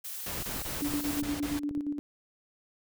blue noise, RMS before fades -39 dBFS, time 0.04-1.22 s, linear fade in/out 10 ms
pink noise bursts, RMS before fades -38 dBFS, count 7, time 0.26-1.594 s, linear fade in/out 5 ms, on 170 ms, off 24 ms
clicks, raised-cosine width 3 ms, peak -29 dBFS, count 10, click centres 0.403 / 0.491 / 0.564 / 0.81 / 0.938 / 1.129 / 1.227 / 1.512 / 1.711 / 1.776 s
sine tone with tremolo, 291 Hz, D4, 16 cents flat, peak -28 dBFS, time 0.82-1.99 s, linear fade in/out 0 ms, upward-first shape square, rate 8.6 Hz, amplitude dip 55%
effects none

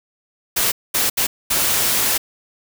white noise bursts at uneven times, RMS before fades -18 dBFS, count 4, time 0.56-0.72 / 0.94-1.1 / 1.17-1.27 / 1.5-2.18 s, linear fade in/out 10 ms, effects none

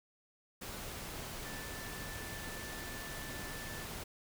sine tone in noise, 1760 Hz, A6, in tune, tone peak -49 dBFS, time 1.45-3.85 s, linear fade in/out 10 ms, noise pink, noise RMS -44 dBFS, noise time 0.61-4.04 s, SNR -8 dB, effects none

